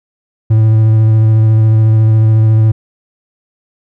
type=tone with vibrato; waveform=triangle; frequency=110 Hz; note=A2; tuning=in tune; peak=-3 dBFS; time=0.5-2.72 s; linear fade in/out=10 ms; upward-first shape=square; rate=14 Hz; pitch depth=12 cents each way; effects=none